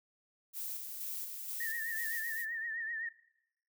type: noise with tremolo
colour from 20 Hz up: violet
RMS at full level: -40 dBFS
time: 0.53-2.46 s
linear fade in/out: 50 ms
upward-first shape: square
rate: 2.1 Hz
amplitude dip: 35%
type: tone with vibrato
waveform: sine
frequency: 1821 Hz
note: A#6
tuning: 41 cents flat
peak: -36 dBFS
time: 1.6-3.09 s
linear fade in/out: 5 ms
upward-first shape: triangle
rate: 7.8 Hz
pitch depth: 82 cents each way
effects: noise-tail reverb RT60 0.8 s tail -18 dB re dry